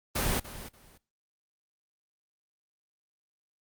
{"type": "noise with echo", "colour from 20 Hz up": "pink", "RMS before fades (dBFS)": -28, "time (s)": [0.15, 0.4], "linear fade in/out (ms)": 10, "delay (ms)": 290, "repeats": 2, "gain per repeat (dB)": -14, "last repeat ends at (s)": 0.98, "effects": ["noise-tail reverb RT60 0.3 s tail -21 dB re dry", "Opus 24 kbps"]}